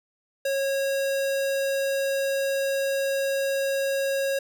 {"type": "tone", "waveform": "square", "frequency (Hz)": 547, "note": "C#5", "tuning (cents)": -23, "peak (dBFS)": -24, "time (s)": [0.45, 4.39], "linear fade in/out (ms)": 5, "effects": []}